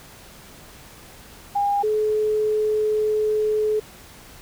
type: tone pair in turn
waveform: sine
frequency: 810 / 428.1 Hz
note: G#5 / A4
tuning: -43 / -47 cents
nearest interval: major seventh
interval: 1104 cents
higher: first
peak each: -18 dBFS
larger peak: neither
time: 1.55-1.83 / 1.83-3.8 s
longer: second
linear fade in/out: 10 ms
effects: pink hiss -45 dBFS RMS until 4.41 s